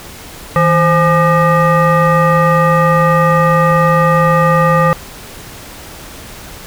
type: tone with frequency modulation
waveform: sine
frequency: 523 Hz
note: C5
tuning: 1 cent flat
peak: -7 dBFS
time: 0.56-4.93 s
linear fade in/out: 0 ms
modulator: 684 Hz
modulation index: 1.5
effects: pink hiss -32 dBFS RMS until 6.66 s